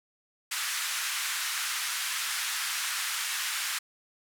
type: band-pass noise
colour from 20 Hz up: pink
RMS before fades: -32 dBFS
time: 0.51-3.79 s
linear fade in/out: 10 ms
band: 1300 to 13000 Hz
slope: 24 dB/octave
effects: none